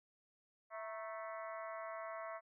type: harmonic tone with a mistuned harmonic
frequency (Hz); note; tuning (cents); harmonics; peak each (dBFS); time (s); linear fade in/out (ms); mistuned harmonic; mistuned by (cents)
219.9; A3; -1; 3 / 4 / 5 / 6 / 7 / 8 / 9 / 10; -46 / -56 / -49 / -53 / -59 / -60 / -55 / -62; 0.7-2.41; 50; 4; +110
effects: none